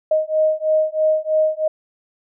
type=beating tone pair; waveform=sine; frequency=622.3 / 625.4 Hz; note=D#5 / D#5; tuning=0 / +9 cents; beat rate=3.1 Hz; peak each=-18 dBFS; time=0.11-1.68 s; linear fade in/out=5 ms; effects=none